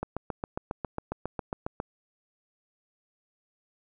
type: click train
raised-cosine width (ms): 1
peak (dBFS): -17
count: 14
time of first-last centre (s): 0.03-1.801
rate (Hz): 7.34
effects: none